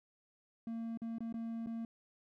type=tone with dropouts; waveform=triangle; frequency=228.5 Hz; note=A#3; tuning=34 cents flat; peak=-36 dBFS; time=0.67-1.85 s; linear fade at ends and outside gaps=2 ms; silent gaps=0.974-1.018 / 1.184-1.205 / 1.326-1.341 / 1.662-1.67 s; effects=none

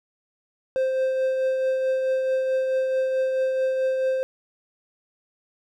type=tone with tremolo; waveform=triangle; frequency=523.3 Hz; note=C5; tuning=in tune; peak=-17 dBFS; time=0.76-4.23 s; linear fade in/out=0 ms; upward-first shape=triangle; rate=4.6 Hz; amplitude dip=35%; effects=none

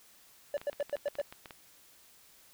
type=tone bursts; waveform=triangle; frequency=577 Hz; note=D5; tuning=31 cents flat; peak=-27 dBFS; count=6; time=0.54-1.215 s; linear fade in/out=2 ms; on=30 ms; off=99 ms
type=clicks; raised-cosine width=0.3 ms; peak=-29 dBFS; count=12; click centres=0.579 / 0.615 / 0.73 / 0.806 / 0.896 / 0.967 / 1.079 / 1.154 / 1.199 / 1.325 / 1.458 / 1.508 s
effects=white hiss -60 dBFS RMS until 2.53 s

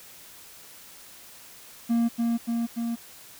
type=tone with echo; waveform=triangle; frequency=233.1 Hz; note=A#3; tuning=in tune; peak=-18 dBFS; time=1.89-2.09 s; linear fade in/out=20 ms; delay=290 ms; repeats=3; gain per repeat=-2 dB; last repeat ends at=2.96 s; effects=white hiss -48 dBFS RMS until 3.39 s

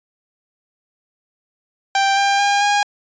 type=tone with pitch steps; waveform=sawtooth; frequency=786 / 796.5 / 807.2 / 818 Hz; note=G5 / G5 / G#5 / G#5; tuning=+4 / +27 / -49 / -26 cents; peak=-10 dBFS; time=1.95-2.83 s; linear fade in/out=2 ms; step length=220 ms; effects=resampled to 16000 Hz

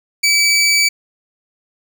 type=tone; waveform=20% pulse; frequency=2298 Hz; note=D7; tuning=38 cents flat; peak=-6 dBFS; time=0.23-0.89 s; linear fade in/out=10 ms; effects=none

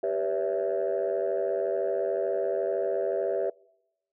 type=chord; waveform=sine; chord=C# half-diminished seventh; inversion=second; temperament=equal with one note detuned; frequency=392 / 493.9 / 567.7 / 659.3 Hz; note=G4 / B4 / C#5 / E5; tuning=0 / 0 / +41 / 0 cents; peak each=-29 / -30 / -30 / -29 dBFS; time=0.03-3.5 s; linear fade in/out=5 ms; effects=noise-tail reverb RT60 0.9 s tail -26 dB re dry + tanh soft clip ceiling -19 dBFS

